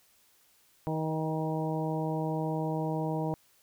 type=harmonic tone with a mistuned harmonic; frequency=158.3 Hz; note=D#3; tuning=30 cents sharp; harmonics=1 / 2 / 3 / 4 / 5 / 6; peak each=-32 / -35 / -37 / -38 / -39 / -40 dBFS; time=0.87-3.34 s; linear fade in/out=0 ms; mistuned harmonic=4; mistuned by=-16 cents; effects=white hiss -65 dBFS RMS until 3.62 s